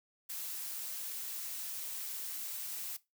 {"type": "noise", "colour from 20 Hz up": "blue", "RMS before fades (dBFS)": -41, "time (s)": [0.29, 2.97], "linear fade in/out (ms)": 10, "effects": ["noise-tail reverb RT60 0.2 s tail -18 dB re dry"]}